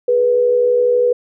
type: tone pair together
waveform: sine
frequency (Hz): 417.2 / 489.4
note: G#4 / B4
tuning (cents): +8 / -16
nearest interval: minor third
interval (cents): 276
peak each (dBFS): -21 / -11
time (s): 0.08-1.13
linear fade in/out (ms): 5
effects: none